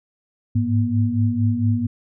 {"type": "tone cluster", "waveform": "sine", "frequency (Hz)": [103, 107.4, 239.7], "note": ["G#2", "A2", "A#3"], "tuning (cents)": [-14, -41, 48], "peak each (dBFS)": -21, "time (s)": [0.55, 1.87], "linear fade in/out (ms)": 10, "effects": []}